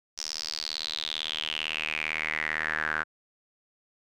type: tone with band-pass filter sweep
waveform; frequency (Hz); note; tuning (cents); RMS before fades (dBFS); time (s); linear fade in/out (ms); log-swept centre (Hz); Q
sawtooth; 77.78; D#2; 0; -32; 0.17-3.04; 20; 5600 to 1500; 6.5
effects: none